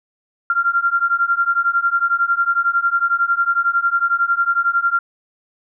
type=beating tone pair; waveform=sine; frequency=1379 / 1390 Hz; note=F6 / F6; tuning=-22 / -9 cents; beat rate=11 Hz; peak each=-18 / -17 dBFS; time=0.5-4.99 s; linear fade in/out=2 ms; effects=none